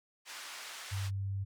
pink band-pass noise, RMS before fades -46 dBFS, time 0.25-1.11 s, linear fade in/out 50 ms, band 1200 to 8400 Hz, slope 12 dB/octave
sine tone, 98 Hz, G2, in tune, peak -33 dBFS, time 0.91-1.45 s, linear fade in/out 20 ms
effects none

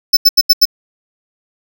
square tone bursts, 5274 Hz, E8, in tune, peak -4 dBFS, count 5, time 0.13-0.654 s, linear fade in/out 10 ms, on 40 ms, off 81 ms, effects none

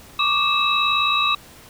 sine tone cluster, 1130 / 1189 / 2619 / 3836 Hz, C#6 / D6 / E7 / A#7, +33 / +21 / -12 / +49 cents, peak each -24 / -22 / -22 / -21 dBFS, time 0.19-1.35 s, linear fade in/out 5 ms, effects pink hiss -45 dBFS RMS until 1.69 s

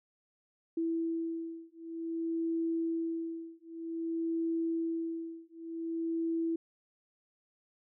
sine beating tone pair, 329.6 / 330.13 Hz, E4 / E4, 0 / +3 cents, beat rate 0.53 Hz, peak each -35 / -35 dBFS, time 0.77-6.56 s, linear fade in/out 5 ms, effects none

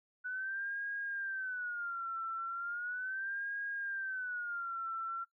sine tone with vibrato, 1480 Hz, F#6, in tune, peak -36 dBFS, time 0.24-5.25 s, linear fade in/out 20 ms, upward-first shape sine, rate 0.37 Hz, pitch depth 170 cents each way, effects noise-tail reverb RT60 0.1 s tail -20 dB re dry

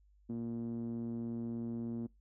5% pulse tone with low-pass filter, 116.54 Hz, A#2, in tune, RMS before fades -39 dBFS, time 0.29-2.07 s, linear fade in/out 10 ms, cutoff 260 Hz, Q 4.2, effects noise-tail reverb RT60 0.2 s tail -24 dB re dry + added 50 Hz sine -63 dBFS peak until 2.2 s

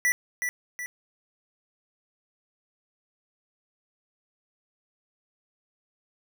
square tone with echo, 1965 Hz, B6, 9 cents flat, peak -21 dBFS, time 0.05-0.12 s, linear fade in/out 0 ms, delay 370 ms, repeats 2, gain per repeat -6 dB, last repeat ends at 0.86 s, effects none

